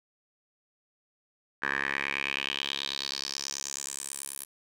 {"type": "tone with band-pass filter sweep", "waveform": "10% pulse", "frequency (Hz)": 69.3, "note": "C#2", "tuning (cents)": 0, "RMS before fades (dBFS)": -34, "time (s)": [1.62, 4.45], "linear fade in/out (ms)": 10, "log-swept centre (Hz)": [1600, 11000], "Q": 4.1, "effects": []}